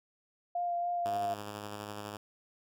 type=tone with vibrato; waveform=sine; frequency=698.5 Hz; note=F5; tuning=in tune; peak=-30 dBFS; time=0.55-1.34 s; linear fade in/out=5 ms; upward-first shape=sine; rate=3.5 Hz; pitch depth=13 cents each way
type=tone with tremolo; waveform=5% pulse; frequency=103.83 Hz; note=G#2; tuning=in tune; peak=-28 dBFS; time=1.05-2.17 s; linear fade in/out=5 ms; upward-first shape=square; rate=12 Hz; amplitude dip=25%
effects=none